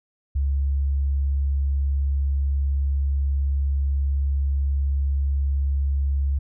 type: tone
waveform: sine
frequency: 69.3 Hz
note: C#2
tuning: in tune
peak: -19 dBFS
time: 0.35-6.39 s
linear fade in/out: 10 ms
effects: none